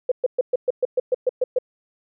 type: tone bursts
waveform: sine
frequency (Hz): 505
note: B4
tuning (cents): +39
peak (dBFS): -15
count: 11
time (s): 0.09-1.587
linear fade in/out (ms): 5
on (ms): 27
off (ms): 120
effects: none